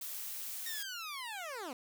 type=noise; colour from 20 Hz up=blue; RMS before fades=-42 dBFS; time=0.01-0.83 s; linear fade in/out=5 ms
type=linear sweep; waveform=15% pulse; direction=down; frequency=1875 to 234.2 Hz; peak=-34 dBFS; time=0.66-1.73 s; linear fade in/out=2 ms
effects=none

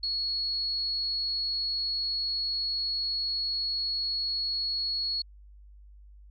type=tone; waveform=sine; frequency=4348 Hz; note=C#8; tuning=34 cents flat; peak=-27 dBFS; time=0.03-5.22 s; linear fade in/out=5 ms; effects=added 50 Hz sine -48 dBFS peak until 6.3 s + MP3 64 kbps

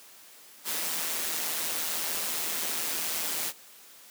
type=noise with amplitude modulation; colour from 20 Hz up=white; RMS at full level=-29 dBFS; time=0.64-3.53 s; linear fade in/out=50 ms; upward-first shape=sine; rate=162 Hz; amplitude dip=50%; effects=white hiss -52 dBFS RMS until 4.1 s + high-pass 200 Hz 12 dB/octave

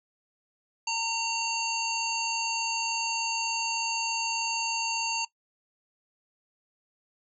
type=harmonic tone with a mistuned harmonic; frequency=917 Hz; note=A#5; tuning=29 cents flat; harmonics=1 / 3 / 5 / 7 / 8; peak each=-32 / -31 / -33 / -37 / -39 dBFS; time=0.87-5.25 s; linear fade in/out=5 ms; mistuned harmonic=8; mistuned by=-28 cents; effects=noise-tail reverb RT60 0.1 s tail -19 dB re dry

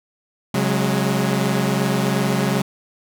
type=chord; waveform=sawtooth; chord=C# suspended fourth; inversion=none; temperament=equal with one note detuned; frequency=135.74 / 185 / 207.7 Hz; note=C#3 / F#3 / G#3; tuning=-36 / 0 / 0 cents; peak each=-18 dBFS; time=0.54-2.62 s; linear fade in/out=5 ms; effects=none

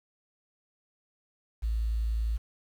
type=tone; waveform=sine; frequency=55.6 Hz; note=A1; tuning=19 cents sharp; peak=-26 dBFS; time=1.62-2.38 s; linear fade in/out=20 ms; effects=9-bit

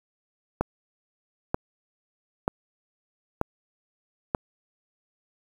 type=click train; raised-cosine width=1 ms; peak=-9 dBFS; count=5; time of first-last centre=0.61-4.348 s; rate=1.07 Hz; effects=7-bit

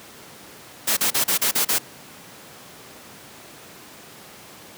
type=noise bursts; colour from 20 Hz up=white; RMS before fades=-20 dBFS; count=7; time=0.87-1.786 s; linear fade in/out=10 ms; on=100 ms; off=36 ms; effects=pink hiss -43 dBFS RMS until 4.77 s + high-pass 150 Hz 12 dB/octave

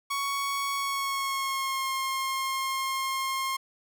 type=tone with pitch glide; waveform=sawtooth; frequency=1114 to 1068 Hz; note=C#6 to C6; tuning=+8 to +35 cents; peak=-24 dBFS; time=0.1-3.57 s; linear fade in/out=10 ms; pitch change=-73 cents; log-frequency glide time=0.75-1.89 s; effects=none

